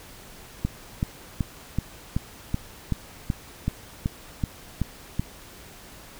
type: click train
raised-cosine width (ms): 5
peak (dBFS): -11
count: 13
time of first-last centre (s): 0.65-5.195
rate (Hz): 2.64
effects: pink hiss -46 dBFS RMS until 6.19 s